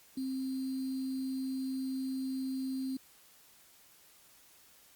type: tone with sample-and-hold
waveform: sine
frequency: 263.5 Hz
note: C4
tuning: 12 cents sharp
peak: -33 dBFS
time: 0.17-2.97 s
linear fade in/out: 5 ms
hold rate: 4410 Hz
effects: white hiss -61 dBFS RMS until 4.95 s + Opus 48 kbps